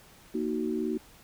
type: chord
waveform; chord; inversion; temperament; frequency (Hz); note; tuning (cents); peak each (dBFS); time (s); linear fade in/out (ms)
sine; D# minor; second; just; 233.3 / 311.1 / 373.4; A#3 / D#4 / F#4; +2 / 0 / +16; -32; 0.34-0.98; 10
effects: pink hiss -55 dBFS RMS until 1.23 s